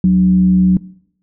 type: tone with frequency modulation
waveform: sine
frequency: 184.5 Hz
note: F#3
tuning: 5 cents flat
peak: -7 dBFS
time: 0.04-0.77 s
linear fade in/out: 2 ms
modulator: 113 Hz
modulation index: 0.28
effects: noise-tail reverb RT60 0.7 s tail -21 dB re dry